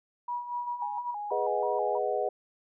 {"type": "tone with tremolo", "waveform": "sine", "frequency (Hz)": 968, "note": "B5", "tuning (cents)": -35, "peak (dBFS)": -29, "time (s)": [0.28, 1.11], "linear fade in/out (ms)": 5, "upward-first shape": "sine", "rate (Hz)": 4.3, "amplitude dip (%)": 65}
{"type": "tone with vibrato", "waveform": "sine", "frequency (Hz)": 893, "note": "A5", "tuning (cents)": 25, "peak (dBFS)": -33, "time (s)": [0.66, 1.99], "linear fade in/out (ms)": 20, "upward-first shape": "square", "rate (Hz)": 3.1, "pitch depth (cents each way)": 130}
{"type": "chord", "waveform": "sine", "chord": "G# minor seventh", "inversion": "none", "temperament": "equal", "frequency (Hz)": [415.3, 493.9, 622.3, 740], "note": ["G#4", "B4", "D#5", "F#5"], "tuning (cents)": [0, 0, 0, 0], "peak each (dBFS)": -32, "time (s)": [1.31, 2.29], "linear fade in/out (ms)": 5}
{"effects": []}